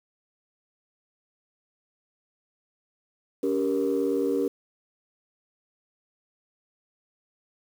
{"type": "chord", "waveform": "sine", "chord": "G diminished", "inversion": "second", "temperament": "just", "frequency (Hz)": [282.2, 392, 470.4], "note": ["Db4", "G4", "Bb4"], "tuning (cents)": [31, 0, 16], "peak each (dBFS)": -26, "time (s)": [3.43, 4.48], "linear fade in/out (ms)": 5, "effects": ["tanh soft clip ceiling -16 dBFS", "8-bit"]}